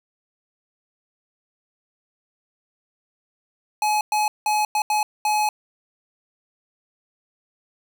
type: tone bursts at uneven times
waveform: square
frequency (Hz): 847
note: G#5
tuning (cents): +34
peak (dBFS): -19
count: 6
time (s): 3.82-4.01 / 4.12-4.28 / 4.46-4.65 / 4.75-4.82 / 4.9-5.03 / 5.25-5.49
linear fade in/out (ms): 2
effects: none